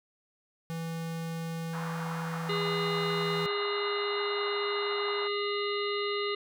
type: tone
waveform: square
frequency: 164.81 Hz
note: E3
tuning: in tune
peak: -34 dBFS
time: 0.7-3.46 s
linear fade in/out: 0 ms
type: band-pass noise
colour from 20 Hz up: white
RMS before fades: -41 dBFS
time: 1.73-5.28 s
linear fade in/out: 5 ms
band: 800 to 1400 Hz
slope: 24 dB/octave
type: harmonic tone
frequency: 408.4 Hz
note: G#4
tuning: 29 cents flat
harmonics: 1 / 3 / 5 / 7 / 9 / 10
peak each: -31 / -36 / -38 / -39 / -41 / -41 dBFS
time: 2.49-6.35 s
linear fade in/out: 5 ms
effects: none